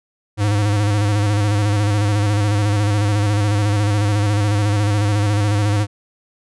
square tone with vibrato, 103.5 Hz, G#2, 5 cents flat, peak -15 dBFS, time 0.37-5.87 s, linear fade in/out 50 ms, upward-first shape square, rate 14 Hz, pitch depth 42 cents each way, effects resampled to 24000 Hz

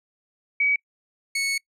sine / sawtooth tone pair in turn, 2270 / 2210 Hz, C#7 / C#7, +41 / -6 cents, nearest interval unison, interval 47 cents, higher first, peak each -18 / -19 dBFS, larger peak first, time 0.6-0.76 / 1.35-1.58 s, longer second, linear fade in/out 5 ms, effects noise-tail reverb RT60 0.1 s tail -25 dB re dry + low-pass 11000 Hz 12 dB/octave

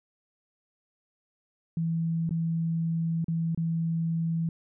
sine tone with dropouts, 164.81 Hz, E3, in tune, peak -25 dBFS, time 1.77-4.49 s, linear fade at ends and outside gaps 2 ms, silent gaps 2.293-2.308 / 3.244-3.282 / 3.548-3.575 s, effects none

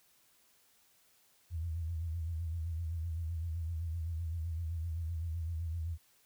sine tone with vibrato, 82.41 Hz, E2, in tune, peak -34 dBFS, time 1.5-5.98 s, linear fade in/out 50 ms, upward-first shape sine, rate 7.8 Hz, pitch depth 79 cents each way, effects white hiss -68 dBFS RMS until 6.25 s

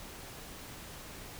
silence, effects pink hiss -47 dBFS RMS until 1.39 s

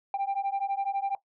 sine beating tone pair, 784 / 796 Hz, G5 / G5, 0 / +26 cents, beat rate 12 Hz, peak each -28 / -28 dBFS, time 0.14-1.15 s, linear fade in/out 2 ms, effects noise-tail reverb RT60 0.1 s tail -17 dB re dry + tanh soft clip ceiling -24 dBFS

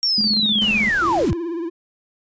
sine linear sweep, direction down, 5588 to 47.16 Hz, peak -16 dBFS, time 0.03-1.33 s, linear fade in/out 0 ms
sine tone with tremolo, 212.3 Hz, G#3, 38 cents sharp, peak -20 dBFS, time 0.18-0.89 s, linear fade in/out 2 ms, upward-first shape square, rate 16 Hz, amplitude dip 65%
pink noise, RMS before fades -33 dBFS, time 0.61-1.31 s, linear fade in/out 10 ms
triangle tone with vibrato, 337.7 Hz, E4, 42 cents sharp, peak -21 dBFS, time 1.01-1.7 s, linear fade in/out 20 ms, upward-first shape triangle, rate 18 Hz, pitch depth 93 cents each way
effects resampled to 16000 Hz

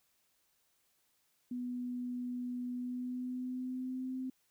sine tone with pitch glide, 246.9 to 258.9 Hz, B3 to C4, 0 to -18 cents, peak -36 dBFS, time 1.51-4.3 s, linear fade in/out 5 ms, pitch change +82 cents, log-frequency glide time 2.72-4.17 s, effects white hiss -75 dBFS RMS until 4.5 s

